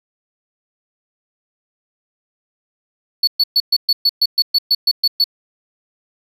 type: tone bursts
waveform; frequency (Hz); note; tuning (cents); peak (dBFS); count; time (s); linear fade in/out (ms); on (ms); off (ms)
triangle; 4433; C#8; -1; -9; 13; 3.23-5.242; 5; 44; 120
effects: none